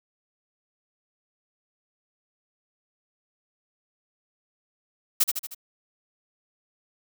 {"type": "noise with echo", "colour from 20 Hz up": "blue", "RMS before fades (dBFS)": -19, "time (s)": [5.2, 5.24], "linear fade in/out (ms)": 10, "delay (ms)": 77, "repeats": 4, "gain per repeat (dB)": -5, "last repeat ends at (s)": 5.548, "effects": []}